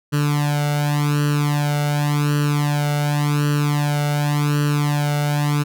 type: tone with flanger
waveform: sawtooth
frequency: 146.6 Hz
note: D3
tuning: 3 cents flat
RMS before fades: -19 dBFS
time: 0.12-5.64 s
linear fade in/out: 20 ms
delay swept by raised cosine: 0.68 to 1.41 ms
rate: 0.89 Hz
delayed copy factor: +0.85
effects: none